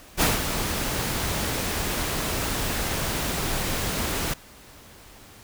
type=noise with ADSR envelope; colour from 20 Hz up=pink; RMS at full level=-19 dBFS; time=0.17-4.34 s; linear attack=45 ms; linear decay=180 ms; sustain=-8 dB; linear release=7 ms; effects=pink hiss -48 dBFS RMS until 5.43 s